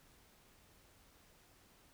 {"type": "silence", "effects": ["pink hiss -66 dBFS RMS until 1.93 s"]}